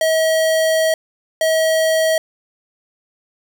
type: tone pair in turn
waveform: square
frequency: 640 / 640 Hz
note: D#5 / D#5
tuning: +49 / +49 cents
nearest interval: unison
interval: 0 cents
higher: neither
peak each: -14 dBFS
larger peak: neither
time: 0.01-0.94 / 1.41-2.18 s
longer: first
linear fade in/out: 2 ms
effects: none